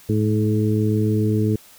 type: harmonic tone with a mistuned harmonic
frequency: 107.1 Hz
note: A2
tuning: 46 cents flat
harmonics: 1 / 2 / 3 / 4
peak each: -19 / -22 / -24 / -25 dBFS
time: 0.09-1.56 s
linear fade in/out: 5 ms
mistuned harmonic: 1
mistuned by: +22 cents
effects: white hiss -48 dBFS RMS until 1.78 s